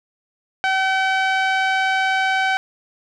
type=tone with low-pass filter; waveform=5% pulse; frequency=764 Hz; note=G5; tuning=45 cents flat; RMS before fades=-19 dBFS; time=0.64-2.57 s; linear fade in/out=0 ms; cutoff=1700 Hz; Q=0.95; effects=none